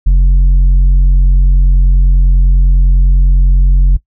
sine tone with tanh clipping, 45.09 Hz, F#1, 44 cents flat, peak -5 dBFS, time 0.06-3.97 s, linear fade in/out 10 ms, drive 5 dB, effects noise-tail reverb RT60 0.1 s tail -19 dB re dry

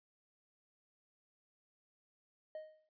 triangle tone with exponential decay, 622.3 Hz, D#5, in tune, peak -38 dBFS, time 2.55-2.89 s, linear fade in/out 2 ms, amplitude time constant 73 ms, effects tanh soft clip ceiling -34 dBFS + resampled to 11025 Hz

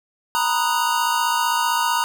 square chord, B major seventh, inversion third, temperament equal, 932.3 / 987.8 / 1244.5 / 1480 Hz, A#5 / B5 / D#6 / F#6, 0 / 0 / 0 / 0 cents, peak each -22 / -25 / -26 / -28 dBFS, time 0.35-2.04 s, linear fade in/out 0 ms, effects none

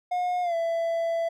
triangle tone with pitch glide, 719 to 667 Hz, F#5 to E5, -50 to +20 cents, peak -22 dBFS, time 0.11-1.29 s, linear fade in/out 10 ms, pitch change -130 cents, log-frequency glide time 0.42-0.55 s, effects none

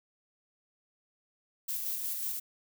violet noise with tremolo, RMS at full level -34 dBFS, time 1.68-2.4 s, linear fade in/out 10 ms, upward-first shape square, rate 5.5 Hz, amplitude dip 25%, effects none

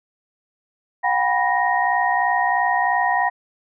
sine tone cluster, 723 / 786 / 977 / 1866 Hz, F#5 / G5 / B5 / A#6, -40 / +4 / -19 / +1 cents, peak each -22 dBFS, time 1.03-3.3 s, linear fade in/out 20 ms, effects none

